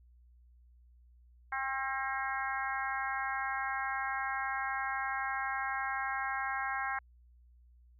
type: harmonic tone with a mistuned harmonic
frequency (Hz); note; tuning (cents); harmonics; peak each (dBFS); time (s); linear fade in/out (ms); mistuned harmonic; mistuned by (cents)
268.2; C4; +43; 3 / 4 / 5 / 6 / 7 / 8; -38 / -39 / -41 / -38 / -42 / -43; 1.52-6.99; 5; 3; -17
effects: added 60 Hz sine -58 dBFS peak until 7.99 s